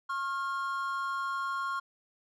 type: tone pair together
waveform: triangle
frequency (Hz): 1084.2 / 1396.9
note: C#6 / F6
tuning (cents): -39 / 0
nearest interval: major third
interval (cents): 439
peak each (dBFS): -31 / -33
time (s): 0.09-1.8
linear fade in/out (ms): 10
effects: none